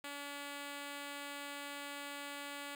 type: tone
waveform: 5% pulse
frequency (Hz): 285.4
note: D4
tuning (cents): -49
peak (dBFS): -32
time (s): 0.04-2.75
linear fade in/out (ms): 2
effects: none